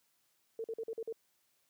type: tone bursts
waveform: sine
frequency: 450.6 Hz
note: A4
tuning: 41 cents sharp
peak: -36 dBFS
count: 6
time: 0.59-1.126 s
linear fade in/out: 2 ms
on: 51 ms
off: 46 ms
effects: white hiss -75 dBFS RMS until 1.69 s + high-pass 80 Hz 12 dB/octave